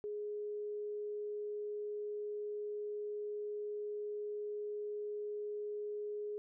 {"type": "tone", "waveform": "sine", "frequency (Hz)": 417.2, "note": "G#4", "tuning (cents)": 8, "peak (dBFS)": -38, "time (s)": [0.04, 6.38], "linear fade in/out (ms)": 0, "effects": []}